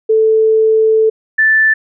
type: tone pair in turn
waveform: sine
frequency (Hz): 440 / 1760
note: A4 / A6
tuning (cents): 0 / 0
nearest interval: 2 octaves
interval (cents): 2400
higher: second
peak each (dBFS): -7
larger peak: neither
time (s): 0.09-1.1 / 1.38-1.74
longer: first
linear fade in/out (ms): 10
effects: none